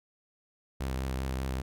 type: tone with vibrato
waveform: sawtooth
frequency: 65.6 Hz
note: C2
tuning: 5 cents sharp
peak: -27 dBFS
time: 0.8-1.62 s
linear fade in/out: 10 ms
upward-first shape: triangle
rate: 5.1 Hz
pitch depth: 35 cents each way
effects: none